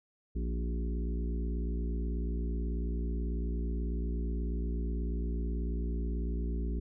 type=harmonic tone with a mistuned harmonic; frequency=58.27 Hz; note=A#1; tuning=in tune; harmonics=1 / 3 / 4 / 5 / 6 / 7; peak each=-31 / -41 / -43 / -45 / -47 / -48 dBFS; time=0.35-6.8 s; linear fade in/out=10 ms; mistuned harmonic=6; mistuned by=+48 cents; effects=none